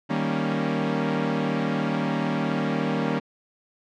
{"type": "chord", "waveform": "sawtooth", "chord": "Eb dominant seventh", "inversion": "none", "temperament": "equal", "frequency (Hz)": [155.56, 196, 233.1, 277.2], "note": ["Eb3", "G3", "Bb3", "Db4"], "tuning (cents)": [0, 0, 0, 0], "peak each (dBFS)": [-25, -25, -24, -25], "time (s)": [0.09, 3.2], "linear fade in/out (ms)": 20, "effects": ["low-pass 3000 Hz 12 dB/octave"]}